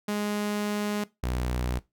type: tone pair in turn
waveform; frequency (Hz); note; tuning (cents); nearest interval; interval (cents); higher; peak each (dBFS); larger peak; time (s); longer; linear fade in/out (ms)
sawtooth; 207.7 / 61.75; G#3 / B1; 0 / 0; octave + major sixth; 2100; first; -23; neither; 0.08-1.04 / 1.23-1.79; first; 5
effects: noise-tail reverb RT60 0.2 s tail -19 dB re dry